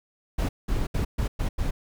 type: noise bursts at uneven times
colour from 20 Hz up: brown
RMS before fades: -25 dBFS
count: 6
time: 0.38-0.49 / 0.68-0.87 / 0.94-1.05 / 1.18-1.28 / 1.39-1.49 / 1.58-1.71 s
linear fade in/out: 10 ms
effects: none